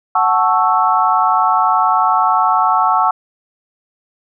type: chord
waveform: sine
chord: F# minor seventh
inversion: none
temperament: equal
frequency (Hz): 740 / 880 / 1108.7 / 1318.5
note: F#5 / A5 / C#6 / E6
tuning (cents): 0 / 0 / 0 / 0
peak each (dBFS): -16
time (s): 0.15-3.11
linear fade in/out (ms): 5
effects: none